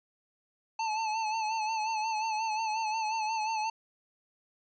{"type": "tone with vibrato", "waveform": "square", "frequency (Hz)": 877, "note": "A5", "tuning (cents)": -6, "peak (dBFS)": -30, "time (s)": [0.79, 3.7], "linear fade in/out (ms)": 5, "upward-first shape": "sine", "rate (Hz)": 5.6, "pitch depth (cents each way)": 53, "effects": ["resampled to 16000 Hz"]}